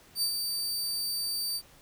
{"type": "tone with ADSR envelope", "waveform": "sawtooth", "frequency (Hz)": 4629, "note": "D8", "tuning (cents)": -26, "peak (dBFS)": -22, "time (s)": [0.15, 1.62], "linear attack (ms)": 71, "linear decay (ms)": 87, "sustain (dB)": -5, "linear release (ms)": 59, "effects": ["pink hiss -57 dBFS RMS until 1.81 s"]}